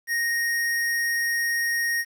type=tone; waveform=square; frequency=1864.7 Hz; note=A#6; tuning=in tune; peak=-23 dBFS; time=0.07-2.05 s; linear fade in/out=50 ms; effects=9-bit